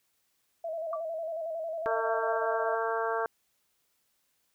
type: tone with vibrato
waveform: sine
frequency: 651 Hz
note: E5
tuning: 22 cents flat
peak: -32 dBFS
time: 0.64-2.75 s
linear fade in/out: 5 ms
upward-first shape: square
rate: 11 Hz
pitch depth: 49 cents each way
type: tone with exponential decay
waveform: sine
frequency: 1162 Hz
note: D6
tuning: 19 cents flat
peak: -29 dBFS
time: 0.93-1.04 s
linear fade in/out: 2 ms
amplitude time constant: 23 ms
type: harmonic tone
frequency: 226.1 Hz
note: A3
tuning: 47 cents sharp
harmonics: 2 / 3 / 4 / 5 / 6 / 7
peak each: -32 / -34 / -35 / -36 / -37 / -37 dBFS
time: 1.86-3.26 s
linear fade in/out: 0 ms
effects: white hiss -74 dBFS RMS until 4.54 s